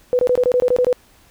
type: tone bursts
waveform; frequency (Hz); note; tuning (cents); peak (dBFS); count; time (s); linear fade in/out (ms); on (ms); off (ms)
sine; 497.2; B4; +12; -12; 10; 0.13-0.928; 0; 60; 22
effects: pink hiss -52 dBFS RMS until 1.3 s